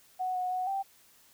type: tone with pitch steps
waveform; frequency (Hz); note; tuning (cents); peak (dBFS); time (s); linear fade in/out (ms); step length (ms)
sine; 740 / 731 / 738 / 781; F#5 / F#5 / F#5 / G5; 0 / -21 / -5 / -7; -29; 0.19-0.83; 20; 160
effects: white hiss -61 dBFS RMS until 1.33 s